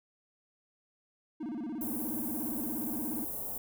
triangle tone with vibrato, 269 Hz, C4, 48 cents sharp, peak -33 dBFS, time 1.4-3.25 s, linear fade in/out 10 ms, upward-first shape square, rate 17 Hz, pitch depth 250 cents each way
white band-stop noise, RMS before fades -38 dBFS, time 1.81-3.58 s, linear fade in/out 2 ms, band 810 to 11000 Hz, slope 24 dB/octave
effects none

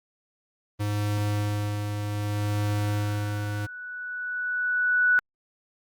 square tone with tremolo, 103.83 Hz, G#2, in tune, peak -24 dBFS, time 0.79-3.67 s, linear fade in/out 20 ms, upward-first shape sine, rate 0.64 Hz, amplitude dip 40%
sine tone with exponential growth, 1479 Hz, F#6, 1 cent flat, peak -16 dBFS, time 2.33-5.19 s, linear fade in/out 0 ms, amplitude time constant 620 ms
effects Opus 24 kbps

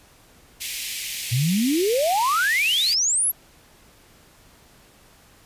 pink high-pass noise, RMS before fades -30 dBFS, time 0.6-2.95 s, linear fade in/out 20 ms, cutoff 2100 Hz, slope 48 dB/octave
sine exponential sweep, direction up, 113.8 to 11920 Hz, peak -18 dBFS, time 1.31-3.32 s, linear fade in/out 20 ms
effects pink hiss -53 dBFS RMS until 5.45 s + resampled to 32000 Hz

